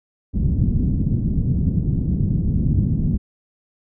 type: low-pass noise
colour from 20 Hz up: white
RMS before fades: -19 dBFS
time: 0.33-3.18 s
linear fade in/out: 20 ms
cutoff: 200 Hz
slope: 24 dB/octave
effects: none